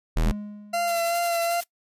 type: tone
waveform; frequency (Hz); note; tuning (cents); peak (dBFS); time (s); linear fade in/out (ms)
square; 40; D#1; +49; -20; 0.16-0.32; 10
type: tone with exponential decay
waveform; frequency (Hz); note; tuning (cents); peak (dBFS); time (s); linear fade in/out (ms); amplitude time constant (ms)
triangle; 207.7; G#3; 0; -24; 0.26-1.23; 5; 210
type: tone with vibrato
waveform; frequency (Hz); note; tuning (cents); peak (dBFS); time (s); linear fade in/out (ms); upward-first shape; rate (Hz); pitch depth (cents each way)
40% pulse; 684; F5; -36; -22; 0.73-1.61; 10; sine; 2.6; 20
type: noise with tremolo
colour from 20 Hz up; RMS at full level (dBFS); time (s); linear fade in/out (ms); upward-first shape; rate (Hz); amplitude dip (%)
blue; -33; 0.87-1.64; 10; sine; 11; 60
effects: noise-tail reverb RT60 0.1 s tail -22 dB re dry + resampled to 32000 Hz